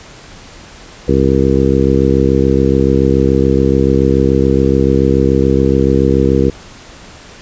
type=harmonic tone; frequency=67 Hz; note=C2; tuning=42 cents sharp; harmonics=1 / 2 / 3 / 4 / 5 / 6 / 7; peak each=-16 / -16 / -16 / -16 / -16 / -16 / -16 dBFS; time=1.08-6.5 s; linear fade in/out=5 ms; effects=pink hiss -36 dBFS RMS until 7.41 s + resampled to 16000 Hz